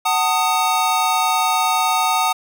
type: chord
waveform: square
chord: D# diminished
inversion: first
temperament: just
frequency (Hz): 746.7 / 896 / 1244.5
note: F#5 / A5 / D#6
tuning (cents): +16 / +31 / 0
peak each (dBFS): -21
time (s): 0.05-2.33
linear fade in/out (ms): 10
effects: none

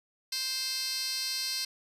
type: tone with high-pass filter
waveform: 15% pulse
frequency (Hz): 523.3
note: C5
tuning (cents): 0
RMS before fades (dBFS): -33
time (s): 0.32-1.65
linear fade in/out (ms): 5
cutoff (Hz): 3900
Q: 4.3
effects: resampled to 32000 Hz

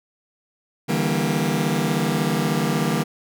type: chord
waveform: sawtooth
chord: E half-diminished seventh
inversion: third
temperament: just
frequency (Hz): 148.33 / 164.81 / 197.78 / 237.3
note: D3 / E3 / G3 / Bb3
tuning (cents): +18 / 0 / +16 / +31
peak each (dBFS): -21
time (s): 0.88-3.04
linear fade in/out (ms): 20
effects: none

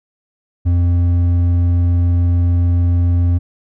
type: tone with hard clipping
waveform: sine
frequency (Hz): 87.31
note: F2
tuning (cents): 0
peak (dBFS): -12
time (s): 0.65-3.39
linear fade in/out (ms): 20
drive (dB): 5
effects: none

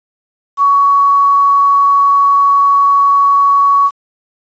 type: tone with quantisation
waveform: sine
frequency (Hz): 1122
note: C#6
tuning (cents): +21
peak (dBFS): -6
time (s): 0.57-3.91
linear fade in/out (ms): 50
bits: 6
effects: resampled to 16000 Hz

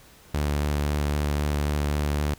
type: tone with vibrato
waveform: sawtooth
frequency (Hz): 73.42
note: D2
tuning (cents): 0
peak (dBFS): -19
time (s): 0.34-2.34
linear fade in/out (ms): 5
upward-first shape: sine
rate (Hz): 3.8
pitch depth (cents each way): 14
effects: pink hiss -52 dBFS RMS until 2.38 s

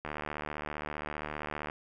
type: click train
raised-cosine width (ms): 0.5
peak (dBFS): -21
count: 125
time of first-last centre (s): 0.05-1.699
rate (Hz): 75.2
effects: none

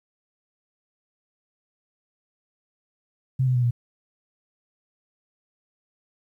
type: tone with pitch steps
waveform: sine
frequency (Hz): 130.81 / 127.09 / 123.47 / 119.95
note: C3 / C3 / B2 / A#2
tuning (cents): 0 / -50 / 0 / +50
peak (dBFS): -18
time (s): 3.39-3.71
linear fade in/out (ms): 10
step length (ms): 80
effects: 10-bit

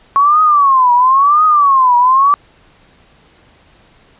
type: tone with vibrato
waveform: sine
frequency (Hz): 1100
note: C#6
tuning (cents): -14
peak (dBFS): -6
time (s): 0.16-2.34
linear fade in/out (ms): 0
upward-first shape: triangle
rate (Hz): 0.97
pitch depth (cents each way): 240
effects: pink hiss -48 dBFS RMS until 4.19 s + resampled to 8000 Hz

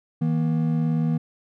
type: tone pair together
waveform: triangle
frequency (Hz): 160 / 237.7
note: D#3 / A#3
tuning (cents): +49 / +34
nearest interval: perfect fifth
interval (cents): 685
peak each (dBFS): -19 / -23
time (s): 0.21-1.18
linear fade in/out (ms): 10
effects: none

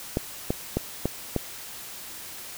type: clicks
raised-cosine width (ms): 2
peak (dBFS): -10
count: 5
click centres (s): 0.171 / 0.505 / 0.77 / 1.056 / 1.363
effects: white hiss -40 dBFS RMS until 2.57 s

